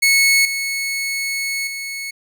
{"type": "tone with level steps", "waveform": "sawtooth", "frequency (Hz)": 2200, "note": "C#7", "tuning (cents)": -14, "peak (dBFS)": [-8, -17, -22], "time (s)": [0.02, 2.11], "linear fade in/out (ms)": 10, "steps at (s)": [0.45, 1.67], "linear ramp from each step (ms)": 2, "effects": []}